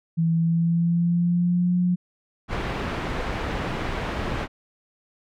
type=tone with pitch glide; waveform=sine; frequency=164.81 to 178.69 Hz; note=E3 to F3; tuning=0 to +40 cents; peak=-18 dBFS; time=0.17-1.96 s; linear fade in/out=20 ms; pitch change=+140 cents; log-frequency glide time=0.34-1.76 s
type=low-pass noise; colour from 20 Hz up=pink; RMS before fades=-28 dBFS; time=2.48-4.48 s; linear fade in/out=50 ms; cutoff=2300 Hz; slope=12 dB/octave
effects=none